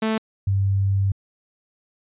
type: tone pair in turn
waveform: sawtooth / sine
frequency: 220 / 98 Hz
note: A3 / G2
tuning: 0 / 0 cents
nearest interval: octave + major second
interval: 1400 cents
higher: first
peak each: -16 / -17 dBFS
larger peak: first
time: 0.02-0.18 / 0.47-1.12 s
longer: second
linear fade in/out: 5 ms
effects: resampled to 8000 Hz